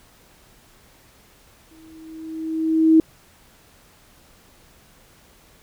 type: tone with exponential growth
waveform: sine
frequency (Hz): 320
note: D#4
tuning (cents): +49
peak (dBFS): -8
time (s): 1.71-3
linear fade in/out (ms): 2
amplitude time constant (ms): 280
effects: pink hiss -53 dBFS RMS until 5.62 s